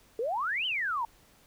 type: exponential two-way sweep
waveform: sine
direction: up then down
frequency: 427.9 to 3136 to 885 Hz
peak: -28 dBFS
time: 0.19-1.05 s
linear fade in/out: 2 ms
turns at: 0.66 s
effects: pink hiss -61 dBFS RMS until 1.46 s